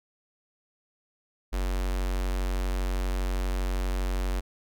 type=tone with notch filter; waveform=square; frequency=46.25 Hz; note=F#1; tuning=in tune; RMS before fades=-28 dBFS; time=1.52-4.41 s; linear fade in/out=20 ms; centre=120 Hz; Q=0.84; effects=none